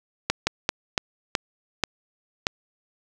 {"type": "slowing click train", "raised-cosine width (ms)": 0.2, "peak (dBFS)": -3, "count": 7, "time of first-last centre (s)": [0.3, 2.469], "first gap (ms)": 170, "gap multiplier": 1.3, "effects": []}